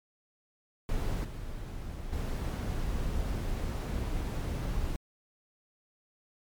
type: noise with level steps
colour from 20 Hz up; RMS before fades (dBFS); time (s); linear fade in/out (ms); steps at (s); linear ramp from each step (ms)
brown; -31 / -39 / -32; 0.89-4.96; 0; 1.24 / 2.12; 10
effects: MP3 96 kbps